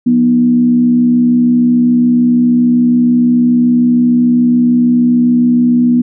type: tone with frequency modulation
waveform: sine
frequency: 243.1 Hz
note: B3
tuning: 27 cents flat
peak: -6 dBFS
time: 0.06-6.02 s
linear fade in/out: 10 ms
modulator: 66.8 Hz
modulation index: 0.4
effects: none